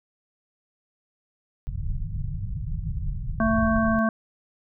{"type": "low-pass noise", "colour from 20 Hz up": "pink", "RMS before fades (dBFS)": -29, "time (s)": [1.67, 3.99], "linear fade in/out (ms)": 0, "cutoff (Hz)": 160, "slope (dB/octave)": 48}
{"type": "harmonic tone", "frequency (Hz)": 222.3, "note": "A3", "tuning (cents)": 18, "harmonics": [1, 3, 5, 7], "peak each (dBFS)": [-21, -26, -28, -29], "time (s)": [3.4, 4.09], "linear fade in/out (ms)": 2}
{"effects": []}